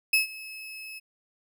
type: tone with ADSR envelope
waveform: 35% pulse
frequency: 2587 Hz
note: E7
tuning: 33 cents flat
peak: -16 dBFS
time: 0.13-1 s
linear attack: 6 ms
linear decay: 130 ms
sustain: -21 dB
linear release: 23 ms
effects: none